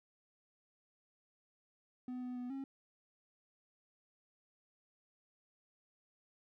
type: tone with pitch steps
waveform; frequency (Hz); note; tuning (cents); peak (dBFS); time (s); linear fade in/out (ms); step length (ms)
triangle; 250.9 / 249.4 / 247 / 271; B3 / B3 / B3 / C#4; +28 / +17 / 0 / -39; -38; 2.08-2.64; 2; 140
effects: none